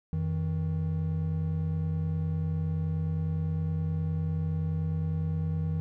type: tone pair together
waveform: triangle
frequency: 89.18 / 158.9 Hz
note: F2 / D#3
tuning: +37 / +37 cents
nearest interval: minor seventh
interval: 1000 cents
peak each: -29 / -27 dBFS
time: 0.13-5.8 s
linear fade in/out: 0 ms
effects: none